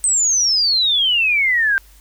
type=exponential sweep; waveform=sine; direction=down; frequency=8372 to 1552 Hz; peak=-13 dBFS; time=0.04-1.78 s; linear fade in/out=0 ms; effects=added 50 Hz sine -45 dBFS peak until 2 s + white hiss -51 dBFS RMS until 2 s